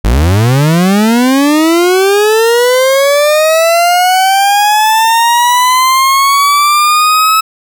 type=linear sweep; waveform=40% pulse; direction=up; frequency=47.26 to 1300 Hz; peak=-5 dBFS; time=0.04-7.41 s; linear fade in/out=10 ms; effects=none